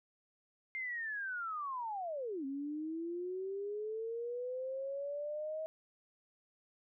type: linear two-way sweep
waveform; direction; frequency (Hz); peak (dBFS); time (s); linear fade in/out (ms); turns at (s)
sine; down then up; 2117 to 267.4 to 637; -37; 0.75-5.66; 0; 2.45
effects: none